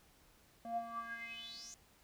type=tone with band-pass filter sweep; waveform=square; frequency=231.3 Hz; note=A#3; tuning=13 cents flat; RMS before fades=-45 dBFS; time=0.65-1.74 s; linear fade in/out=0 ms; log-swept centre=540 to 6800 Hz; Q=9.6; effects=pink hiss -67 dBFS RMS until 2.03 s